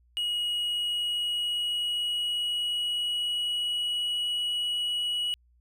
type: tone with pitch glide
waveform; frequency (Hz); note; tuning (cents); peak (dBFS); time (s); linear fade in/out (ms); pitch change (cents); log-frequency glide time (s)
triangle; 2899 to 2923; F#7 to F#7; -36 to -22; -25; 0.17-5.34; 0; +14; 0.4-4.28
effects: added 60 Hz sine -60 dBFS peak until 5.6 s